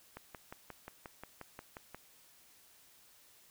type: click train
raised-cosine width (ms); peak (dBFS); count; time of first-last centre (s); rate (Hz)
0.5; -30; 11; 0.17-1.946; 5.63
effects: white hiss -63 dBFS RMS until 3.5 s